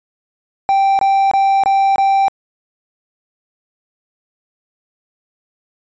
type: tone bursts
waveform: triangle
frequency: 783 Hz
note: G5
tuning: 2 cents flat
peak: -8 dBFS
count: 5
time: 0.69-2.282 s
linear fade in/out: 0 ms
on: 300 ms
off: 23 ms
effects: resampled to 16000 Hz

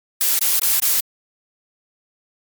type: noise bursts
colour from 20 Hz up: blue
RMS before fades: -17 dBFS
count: 4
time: 0.21-1.002 s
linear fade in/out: 0 ms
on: 180 ms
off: 24 ms
effects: MP3 96 kbps

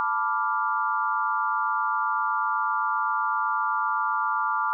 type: chord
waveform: sine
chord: B half-diminished seventh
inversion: third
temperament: equal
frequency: 880 / 987.8 / 1174.7 / 1396.9 Hz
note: A5 / B5 / D6 / F6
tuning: 0 / 0 / 0 / 0 cents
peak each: -29 / -30 / -26 / -29 dBFS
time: 0-4.73 s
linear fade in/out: 0 ms
effects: none

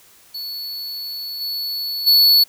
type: tone with level steps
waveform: square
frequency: 4424 Hz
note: C#8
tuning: 4 cents flat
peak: -27 / -23 / -10 dBFS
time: 0.34-2.44 s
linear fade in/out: 10 ms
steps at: 1.4 / 2.06 s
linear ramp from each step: 20 ms
effects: white hiss -50 dBFS RMS until 2.48 s

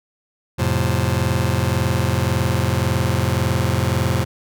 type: chord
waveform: sawtooth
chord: F major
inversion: none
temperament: just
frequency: 87.31 / 109.13 / 130.96 Hz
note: F2 / A2 / C3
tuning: 0 / -14 / +2 cents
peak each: -17 dBFS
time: 0.58-4.25 s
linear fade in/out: 20 ms
effects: none

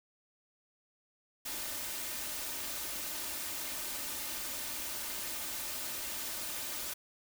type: noise with comb filter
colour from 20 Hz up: white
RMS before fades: -39 dBFS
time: 1.45-6.94 s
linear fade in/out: 10 ms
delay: 3.3 ms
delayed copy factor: +0.5
effects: none

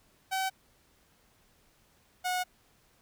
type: tone pair in turn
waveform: sawtooth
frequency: 763 / 729.6 Hz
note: G5 / F#5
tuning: -47 / -24 cents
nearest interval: minor second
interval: 77 cents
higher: first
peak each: -25 dBFS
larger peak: neither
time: 0.31-0.5 / 2.24-2.44 s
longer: second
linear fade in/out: 20 ms
effects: pink hiss -66 dBFS RMS until 3.01 s

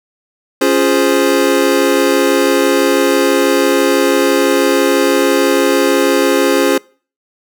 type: chord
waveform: square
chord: Db major seventh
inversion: none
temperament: equal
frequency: 277.2 / 349.2 / 415.3 / 523.3 Hz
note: Db4 / F4 / Ab4 / C5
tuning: 0 / 0 / 0 / 0 cents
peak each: -16 dBFS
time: 0.61-6.78 s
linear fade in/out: 5 ms
effects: noise-tail reverb RT60 0.4 s tail -24 dB re dry

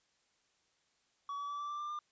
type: tone with pitch steps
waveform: triangle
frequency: 1134 / 1144.5 / 1155.2 / 1165.9 / 1176.7 / 1187.6 / 1198.7 Hz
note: C#6 / D6 / D6 / D6 / D6 / D6 / D6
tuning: +39 / -45 / -29 / -13 / +3 / +19 / +35 cents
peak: -36 dBFS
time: 1.29-1.99 s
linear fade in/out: 2 ms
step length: 100 ms
effects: white hiss -75 dBFS RMS until 2.11 s + resampled to 16000 Hz

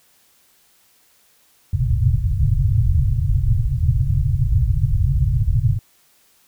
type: low-pass noise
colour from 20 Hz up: white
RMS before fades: -17 dBFS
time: 1.73-5.79 s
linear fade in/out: 5 ms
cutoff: 140 Hz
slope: 96 dB/octave
effects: white hiss -57 dBFS RMS until 6.47 s

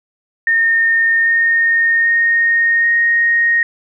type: tone with pitch steps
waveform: sine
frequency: 1829 / 1840.7 / 1852.4 / 1864.2 Hz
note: A#6 / A#6 / A#6 / A#6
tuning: -33 / -22 / -11 / 0 cents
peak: -10 dBFS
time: 0.47-3.63 s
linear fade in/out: 2 ms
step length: 790 ms
effects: none

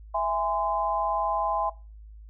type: chord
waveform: sine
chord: E augmented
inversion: none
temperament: just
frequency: 659.3 / 824.1 / 1030.1 Hz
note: E5 / G#5 / B#5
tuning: 0 / -14 / -27 cents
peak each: -28 dBFS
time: 0.14-1.7 s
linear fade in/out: 10 ms
effects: noise-tail reverb RT60 0.3 s tail -19 dB re dry + added 53 Hz sine -43 dBFS peak until 2.29 s

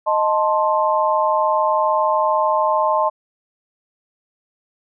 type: chord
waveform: sine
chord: A diminished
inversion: second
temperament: equal with one note detuned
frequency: 622.3 / 880 / 1053.2 Hz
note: Eb5 / A5 / C6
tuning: 0 / 0 / +11 cents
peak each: -19 dBFS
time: 0.06-3.1 s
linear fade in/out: 20 ms
effects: none

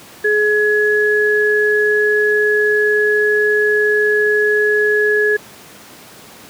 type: tone pair together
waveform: sine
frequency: 421.9 / 1687.6 Hz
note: G#4 / G#6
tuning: +27 / +27 cents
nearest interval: 2 octaves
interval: 2400 cents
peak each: -14 dBFS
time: 0.24-5.37 s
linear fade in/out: 10 ms
effects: pink hiss -39 dBFS RMS until 6.49 s + high-pass 150 Hz 12 dB/octave

